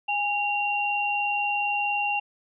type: tone pair together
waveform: sine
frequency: 821.1 / 2762 Hz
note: G#5 / F7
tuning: -20 / -20 cents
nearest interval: octave + major sixth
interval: 2100 cents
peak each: -26 dBFS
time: 0.08-2.2 s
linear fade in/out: 10 ms
effects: none